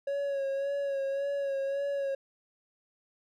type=tone with vibrato; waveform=triangle; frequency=554.4 Hz; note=C#5; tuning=in tune; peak=-27 dBFS; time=0.07-2.15 s; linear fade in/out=5 ms; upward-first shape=sine; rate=1.8 Hz; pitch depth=33 cents each way; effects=none